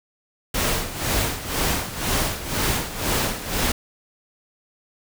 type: noise with tremolo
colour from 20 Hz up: pink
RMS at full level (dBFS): -21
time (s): 0.54-3.72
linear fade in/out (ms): 5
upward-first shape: sine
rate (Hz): 2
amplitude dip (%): 75
effects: none